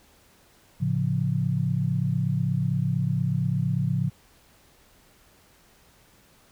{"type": "chord", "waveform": "sine", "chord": "A augmented", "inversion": "none", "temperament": "equal", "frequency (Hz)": [110, 138.59, 174.61], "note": ["A2", "C#3", "E#3"], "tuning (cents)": [0, 0, 0], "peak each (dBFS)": [-28, -25, -27], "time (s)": [0.8, 4.1], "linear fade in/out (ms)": 20, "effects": ["pink hiss -58 dBFS RMS until 6.51 s"]}